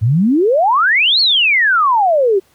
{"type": "exponential two-way sweep", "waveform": "sine", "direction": "up then down", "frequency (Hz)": [100.6, 4463, 368], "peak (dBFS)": -9, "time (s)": [0.01, 2.4], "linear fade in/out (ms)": 20, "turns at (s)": 1.2, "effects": ["pink hiss -54 dBFS RMS until 2.54 s", "high-pass 60 Hz 12 dB/octave"]}